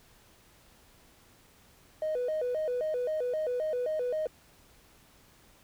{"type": "tone with vibrato", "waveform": "triangle", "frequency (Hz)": 554.4, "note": "C#5", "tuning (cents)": 0, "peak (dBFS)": -25, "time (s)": [2.02, 4.27], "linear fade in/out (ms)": 2, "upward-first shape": "square", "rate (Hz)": 3.8, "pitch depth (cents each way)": 200, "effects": ["tanh soft clip ceiling -25 dBFS", "pink hiss -60 dBFS RMS until 5.63 s"]}